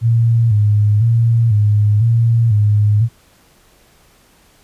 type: tone with vibrato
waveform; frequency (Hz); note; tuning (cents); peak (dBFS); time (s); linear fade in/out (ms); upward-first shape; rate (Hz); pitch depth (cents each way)
sine; 110; A2; 0; -9; 0.01-3.09; 50; square; 1; 87
effects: pink hiss -51 dBFS RMS until 4.63 s + resampled to 32000 Hz